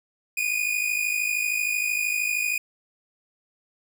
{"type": "tone pair together", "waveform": "45% pulse", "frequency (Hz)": [2436, 2489], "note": ["D#7", "D#7"], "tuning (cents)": [-37, 0], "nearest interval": "unison", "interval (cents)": 37, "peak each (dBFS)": -26, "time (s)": [0.37, 2.58], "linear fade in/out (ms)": 5, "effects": []}